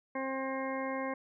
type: harmonic tone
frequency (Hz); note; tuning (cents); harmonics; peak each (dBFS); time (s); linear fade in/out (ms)
266.1; C4; +29; 1 / 2 / 3 / 4 / 6 / 7 / 8; -38 / -37 / -43 / -40 / -47 / -47 / -44; 0.15-1.14; 5
effects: none